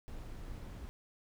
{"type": "noise", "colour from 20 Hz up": "brown", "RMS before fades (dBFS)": -45, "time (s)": [0.08, 0.89], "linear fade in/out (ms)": 0, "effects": []}